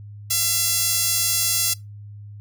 sawtooth tone with high-pass filter, 677 Hz, E5, 46 cents sharp, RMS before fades -21 dBFS, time 0.3-1.74 s, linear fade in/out 10 ms, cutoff 6300 Hz, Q 0.79, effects noise-tail reverb RT60 0.2 s tail -22 dB re dry + added 103 Hz sine -36 dBFS peak until 2.4 s

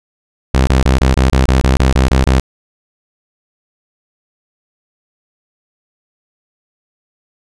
sawtooth tone bursts, 65.41 Hz, C2, in tune, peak -4 dBFS, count 12, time 0.54-2.397 s, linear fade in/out 0 ms, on 130 ms, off 27 ms, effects low-pass 8000 Hz 12 dB/octave

